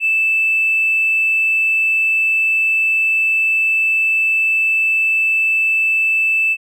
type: tone with tanh clipping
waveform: triangle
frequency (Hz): 2637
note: E7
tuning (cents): 0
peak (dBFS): -12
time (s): 0-6.57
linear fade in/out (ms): 50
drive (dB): 1
effects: none

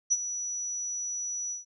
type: tone with ADSR envelope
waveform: sine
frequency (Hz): 5890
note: F#8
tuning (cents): -9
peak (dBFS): -19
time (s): 0.1-1.65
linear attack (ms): 22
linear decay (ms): 38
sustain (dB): -12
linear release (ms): 140
effects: none

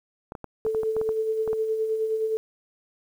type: clicks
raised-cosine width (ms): 1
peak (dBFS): -21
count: 11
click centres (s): 0.321 / 0.352 / 0.443 / 0.665 / 0.748 / 0.833 / 0.966 / 1.014 / 1.091 / 1.477 / 1.531
type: tone with tremolo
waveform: sine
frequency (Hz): 440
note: A4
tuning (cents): 0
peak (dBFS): -21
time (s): 0.65-2.37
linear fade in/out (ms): 0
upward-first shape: sine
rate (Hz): 9.6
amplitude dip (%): 45
effects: 9-bit

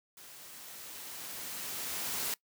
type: noise with level ramp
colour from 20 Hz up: white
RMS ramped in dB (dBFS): -52 to -34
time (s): 0.17-2.34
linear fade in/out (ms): 2
effects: noise-tail reverb RT60 0.1 s tail -22 dB re dry + high-pass 100 Hz 12 dB/octave

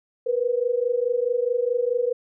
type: tone pair together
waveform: sine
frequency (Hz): 474.1 / 498.8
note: A#4 / B4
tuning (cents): +29 / +17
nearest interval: minor second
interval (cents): 88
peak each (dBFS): -23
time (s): 0.26-2.13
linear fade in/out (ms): 10
effects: none

